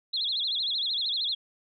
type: tone with vibrato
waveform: sine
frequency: 3729 Hz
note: A#7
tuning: in tune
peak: -26 dBFS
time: 0.13-1.35 s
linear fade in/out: 10 ms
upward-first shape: sine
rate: 13 Hz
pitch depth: 220 cents each way
effects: none